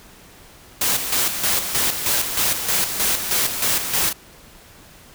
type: noise with tremolo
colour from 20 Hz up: white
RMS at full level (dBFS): -19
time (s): 0.81-4.13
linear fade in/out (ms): 5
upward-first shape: square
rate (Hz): 3.2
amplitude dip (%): 55
effects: pink hiss -46 dBFS RMS until 5.14 s